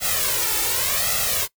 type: noise with flanger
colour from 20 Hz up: white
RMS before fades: -22 dBFS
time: 0-1.48 s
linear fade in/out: 50 ms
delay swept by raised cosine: 1.5 to 2.27 ms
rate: 0.87 Hz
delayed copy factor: +1
effects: noise-tail reverb RT60 0.1 s tail -21 dB re dry